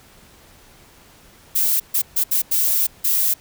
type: noise bursts at uneven times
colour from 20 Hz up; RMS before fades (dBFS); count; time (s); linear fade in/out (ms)
violet; -18; 6; 1.55-1.8 / 1.94-2.02 / 2.16-2.24 / 2.31-2.42 / 2.51-2.87 / 3.04-3.34; 10
effects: pink hiss -49 dBFS RMS until 3.4 s